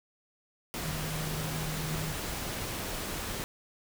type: tone in noise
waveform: sine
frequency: 155.56 Hz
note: D#3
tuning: in tune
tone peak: -35 dBFS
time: 0.84-2.13 s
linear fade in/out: 0 ms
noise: pink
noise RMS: -36 dBFS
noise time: 0.74-3.44 s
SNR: -2 dB
effects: none